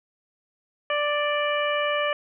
harmonic tone, 588 Hz, D5, 2 cents sharp, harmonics 1 / 2 / 3 / 4 / 5, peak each -25 / -28 / -30 / -31 / -32 dBFS, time 0.9-2.13 s, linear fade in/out 2 ms, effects none

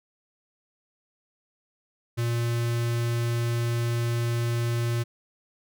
square tone with notch filter, 117.9 Hz, A#2, 20 cents sharp, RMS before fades -26 dBFS, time 2.17-5.04 s, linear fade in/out 20 ms, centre 750 Hz, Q 1.7, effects none

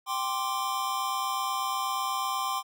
square chord, G suspended fourth, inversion none, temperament equal, 784 / 1046.5 / 1174.7 Hz, G5 / C6 / D6, 0 / 0 / 0 cents, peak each -35 / -31 / -35 dBFS, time 0.06-2.63 s, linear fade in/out 50 ms, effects none

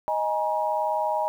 sine chord, D# suspended fourth, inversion none, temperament equal with one note detuned, 622.3 / 830.6 / 950.8 Hz, D#5 / G#5 / A#5, 0 / 0 / +34 cents, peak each -27 dBFS, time 0.08-1.28 s, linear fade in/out 0 ms, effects 9-bit

